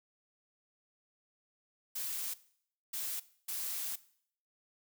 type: noise bursts at uneven times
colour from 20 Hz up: blue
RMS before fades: -38 dBFS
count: 3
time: 1.95-2.34 / 2.93-3.2 / 3.48-3.96 s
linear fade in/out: 10 ms
effects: noise-tail reverb RT60 0.6 s tail -18 dB re dry